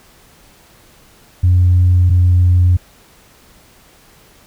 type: tone pair in turn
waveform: sine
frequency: 89.7 / 89.27 Hz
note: F2 / F2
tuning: +47 / +38 cents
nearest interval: unison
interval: 9 cents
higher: first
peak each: -6 dBFS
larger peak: neither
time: 1.43-2.1 / 2.1-2.77 s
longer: neither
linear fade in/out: 10 ms
effects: tanh soft clip ceiling -4 dBFS + pink hiss -47 dBFS RMS until 4.46 s